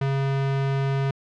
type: tone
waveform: square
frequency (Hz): 136.8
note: C#3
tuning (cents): -23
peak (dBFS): -22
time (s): 0.01-1.11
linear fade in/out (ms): 5
effects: low-pass 3000 Hz 12 dB/octave